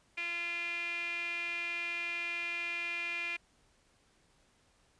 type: tone with band-pass filter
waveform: sawtooth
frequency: 343.6 Hz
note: F4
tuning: 28 cents flat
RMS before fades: -37 dBFS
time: 0.17-3.37 s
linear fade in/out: 10 ms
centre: 2400 Hz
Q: 8.7
effects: pink hiss -69 dBFS RMS until 4.99 s + resampled to 22050 Hz

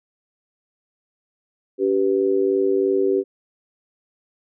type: tone with amplitude modulation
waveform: sine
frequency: 388.1 Hz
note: G4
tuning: 17 cents flat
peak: -12 dBFS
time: 1.78-3.24 s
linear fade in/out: 50 ms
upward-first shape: sine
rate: 103 Hz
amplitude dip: 90%
effects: none

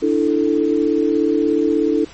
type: chord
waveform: sine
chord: D suspended second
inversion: none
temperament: just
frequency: 293.7 / 330.4 / 440.5 Hz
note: D4 / E4 / A4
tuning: 0 / +4 / +2 cents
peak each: -18 dBFS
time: 0.02-2.05 s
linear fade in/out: 10 ms
effects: pink hiss -41 dBFS RMS until 2.13 s + MP3 32 kbps

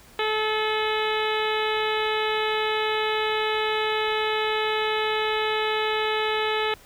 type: harmonic tone with a mistuned harmonic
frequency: 432.6 Hz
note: A4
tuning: 29 cents flat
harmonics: 1 / 2 / 3 / 4 / 5 / 6 / 7 / 8 / 9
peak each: -26 / -29 / -31 / -32 / -33 / -34 / -34 / -35 / -36 dBFS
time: 0.19-6.74 s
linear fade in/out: 2 ms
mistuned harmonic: 6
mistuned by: -28 cents
effects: pink hiss -51 dBFS RMS until 6.85 s

